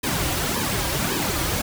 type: noise with flanger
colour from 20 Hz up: pink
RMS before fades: -24 dBFS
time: 0.03-1.62 s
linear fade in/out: 10 ms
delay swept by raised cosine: 1.4 to 4.7 ms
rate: 1.8 Hz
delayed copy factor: -0.85
effects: none